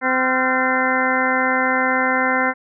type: harmonic tone with a mistuned harmonic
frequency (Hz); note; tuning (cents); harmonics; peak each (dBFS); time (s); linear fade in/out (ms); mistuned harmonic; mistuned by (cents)
257.7; C4; -26; 1 / 2 / 3 / 4 / 5 / 6 / 7 / 8; -24 / -24 / -24 / -24 / -24 / -24 / -24 / -24; 0.01-2.54; 50; 5; +110
effects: none